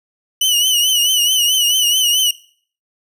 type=tone with vibrato; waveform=sawtooth; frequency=2960 Hz; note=F#7; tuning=in tune; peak=-9 dBFS; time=0.41-2.31 s; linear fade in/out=5 ms; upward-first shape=triangle; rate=4.6 Hz; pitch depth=88 cents each way; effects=noise-tail reverb RT60 0.5 s tail -20 dB re dry